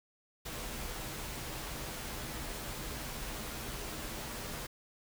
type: noise with comb filter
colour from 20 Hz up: pink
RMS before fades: -41 dBFS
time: 0.45-4.67 s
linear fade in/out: 10 ms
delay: 11 ms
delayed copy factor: -0.5
effects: none